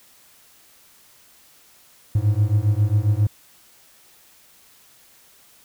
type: beating tone pair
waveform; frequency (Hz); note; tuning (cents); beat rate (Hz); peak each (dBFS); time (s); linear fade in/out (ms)
triangle; 101.1 / 108.5; G#2 / A2; -46 / -24; 7.4; -17; 2.15-3.27; 5
effects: white hiss -53 dBFS RMS until 5.64 s